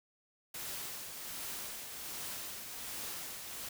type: noise with tremolo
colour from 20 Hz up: white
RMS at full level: -41 dBFS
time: 0.54-3.69 s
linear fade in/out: 5 ms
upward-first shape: triangle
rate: 1.3 Hz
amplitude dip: 45%
effects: none